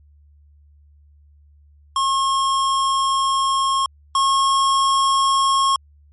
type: tone pair in turn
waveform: square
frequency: 1080 / 1085.9 Hz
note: C#6 / C#6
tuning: -45 / -36 cents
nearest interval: unison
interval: 9 cents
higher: second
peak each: -17 / -15 dBFS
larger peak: second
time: 1.96-3.86 / 4.15-5.76 s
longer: first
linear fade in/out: 2 ms
effects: added 73 Hz sine -48 dBFS peak until 6.12 s + MP3 48 kbps